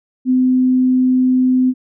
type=tone; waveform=sine; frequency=255.5 Hz; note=C4; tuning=41 cents flat; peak=-10 dBFS; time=0.25-1.74 s; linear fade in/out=50 ms; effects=none